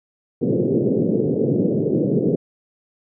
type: band-pass noise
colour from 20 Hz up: white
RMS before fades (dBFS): -19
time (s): 0.41-2.36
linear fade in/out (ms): 10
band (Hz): 120 to 480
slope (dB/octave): 48
effects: none